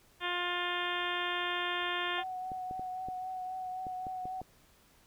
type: harmonic tone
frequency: 353.4 Hz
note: F4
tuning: 21 cents sharp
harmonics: 1 / 2 / 3 / 4 / 5 / 6 / 7 / 8 / 9 / 10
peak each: -41 / -41 / -38 / -41 / -38 / -44 / -43 / -43 / -41 / -43 dBFS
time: 0.2-2.24 s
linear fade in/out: 50 ms
type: tone with vibrato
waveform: sine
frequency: 743 Hz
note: F#5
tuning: 7 cents sharp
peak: -36 dBFS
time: 2.18-4.41 s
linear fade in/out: 2 ms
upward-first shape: triangle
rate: 3.8 Hz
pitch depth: 21 cents each way
type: clicks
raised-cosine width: 2 ms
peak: -31 dBFS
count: 8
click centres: 2.518 / 2.711 / 2.795 / 3.086 / 3.868 / 4.068 / 4.255 / 4.416 s
effects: pink hiss -64 dBFS RMS until 5.06 s